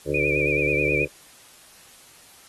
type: harmonic tone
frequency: 73.42 Hz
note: D2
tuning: in tune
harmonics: 1 / 2 / 4 / 5 / 6 / 7 / 8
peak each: -35 / -30 / -31 / -28 / -27 / -28 / -35 dBFS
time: 0.05-1.08 s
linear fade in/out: 50 ms
type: tone with vibrato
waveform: sine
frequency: 2401 Hz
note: D7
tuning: 38 cents sharp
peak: -22 dBFS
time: 0.14-1.05 s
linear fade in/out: 5 ms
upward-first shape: sine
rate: 9.3 Hz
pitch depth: 63 cents each way
effects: white hiss -50 dBFS RMS until 2.48 s + AAC 32 kbps